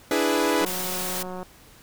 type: chord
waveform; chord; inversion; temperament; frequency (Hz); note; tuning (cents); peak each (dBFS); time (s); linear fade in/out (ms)
sawtooth; E dominant seventh; third; equal; 293.7 / 329.6 / 415.3 / 493.9; D4 / E4 / G#4 / B4; 0 / 0 / 0 / 0; -22; 0.11-0.65; 2
type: click train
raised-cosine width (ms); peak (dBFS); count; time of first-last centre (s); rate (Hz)
1; -22; 151; 0.61-1.43; 183
type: noise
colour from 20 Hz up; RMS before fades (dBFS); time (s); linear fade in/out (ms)
white; -30; 0.66-1.23; 5
effects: pink hiss -51 dBFS RMS until 1.82 s